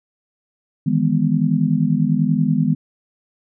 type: chord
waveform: sine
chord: E major seventh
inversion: third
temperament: just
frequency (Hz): 154.51 / 164.81 / 206 / 247.2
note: D#3 / E3 / G#3 / B3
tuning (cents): -12 / 0 / -14 / +2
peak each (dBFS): -20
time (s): 0.86-2.75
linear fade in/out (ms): 10
effects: none